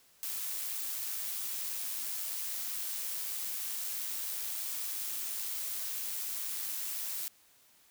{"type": "noise with amplitude modulation", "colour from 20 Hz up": "blue", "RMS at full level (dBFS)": -36, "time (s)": [0.23, 7.28], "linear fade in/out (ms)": 0, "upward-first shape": "sine", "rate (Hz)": 103, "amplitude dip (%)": 25, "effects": ["white hiss -64 dBFS RMS until 7.9 s"]}